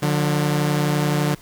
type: tone pair together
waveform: sawtooth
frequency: 148.2 / 179.95 Hz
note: D3 / F#3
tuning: +16 / -48 cents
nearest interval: minor third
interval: 336 cents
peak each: -15 / -20 dBFS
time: 0.02-1.35 s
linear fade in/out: 10 ms
effects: pink hiss -47 dBFS RMS until 1.41 s